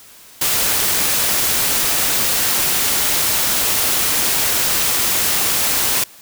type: noise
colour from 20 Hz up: white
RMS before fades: -17 dBFS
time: 0.41-6.04 s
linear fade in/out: 5 ms
effects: white hiss -43 dBFS RMS until 6.21 s